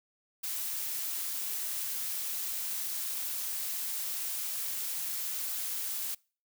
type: noise with amplitude modulation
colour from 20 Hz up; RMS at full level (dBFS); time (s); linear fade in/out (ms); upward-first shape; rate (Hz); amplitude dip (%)
blue; -34; 0.43-6.15; 10; sine; 189; 25
effects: noise-tail reverb RT60 0.4 s tail -26 dB re dry